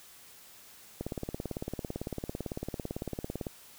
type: click train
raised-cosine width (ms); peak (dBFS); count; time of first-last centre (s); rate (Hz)
2; -21; 45; 1.01-3.468; 17.9
effects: white hiss -54 dBFS RMS until 3.78 s